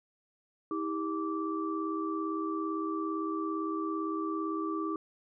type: tone cluster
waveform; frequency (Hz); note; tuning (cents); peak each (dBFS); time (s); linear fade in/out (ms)
sine; 321 / 398.7 / 1165; E4 / G4 / D6; -46 / +29 / -14; -33 / -38 / -36; 0.71-4.96; 2
effects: none